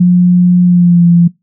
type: tone with pitch glide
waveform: sine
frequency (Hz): 178.4 to 171.83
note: F3 to F3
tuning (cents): +37 to -28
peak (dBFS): -3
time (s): 0-1.28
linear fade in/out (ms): 10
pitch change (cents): -65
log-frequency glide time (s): 0.64-1.05
effects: noise-tail reverb RT60 0.2 s tail -22 dB re dry